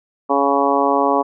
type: harmonic tone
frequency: 140 Hz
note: C#3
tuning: 18 cents sharp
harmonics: 2 / 3 / 4 / 5 / 6 / 7 / 8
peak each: -21 / -21 / -21 / -21 / -21 / -21 / -21 dBFS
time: 0.29-1.23 s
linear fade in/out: 20 ms
effects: none